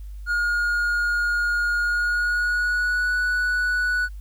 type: tone with pitch glide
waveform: triangle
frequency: 1430 to 1477 Hz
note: F6 to F#6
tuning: +41 to -3 cents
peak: -18 dBFS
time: 0.26-4.09 s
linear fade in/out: 50 ms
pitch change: +56 cents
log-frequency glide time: 1.8-3.15 s
effects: added 50 Hz sine -33 dBFS peak until 4.2 s + white hiss -61 dBFS RMS until 4.2 s